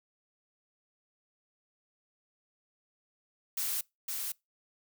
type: noise with echo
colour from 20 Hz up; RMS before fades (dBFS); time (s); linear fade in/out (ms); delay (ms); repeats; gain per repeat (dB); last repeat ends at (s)
blue; -33; 3.57-3.81; 5; 510; 1; -3; 4.32
effects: noise-tail reverb RT60 0.2 s tail -24 dB re dry